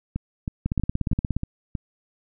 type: two click trains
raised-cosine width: 5 ms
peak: -14 / -11 dBFS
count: 6 / 13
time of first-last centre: 0.16-1.752 / 0.66-1.366 s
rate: 3.14 / 17 Hz
effects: none